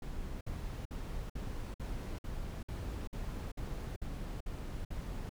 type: noise bursts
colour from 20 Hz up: brown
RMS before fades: -40 dBFS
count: 12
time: 0.02-5.294 s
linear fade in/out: 5 ms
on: 390 ms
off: 54 ms
effects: none